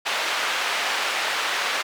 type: band-pass noise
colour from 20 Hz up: white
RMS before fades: -25 dBFS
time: 0.05-1.83 s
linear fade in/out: 20 ms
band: 650 to 2800 Hz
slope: 12 dB/octave
effects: none